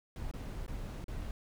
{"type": "noise with dropouts", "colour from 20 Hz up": "brown", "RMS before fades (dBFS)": -40, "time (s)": [0.16, 1.31], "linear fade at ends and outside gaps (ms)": 1, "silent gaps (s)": [[0.313, 0.337], [0.664, 0.679], [1.042, 1.082]], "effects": []}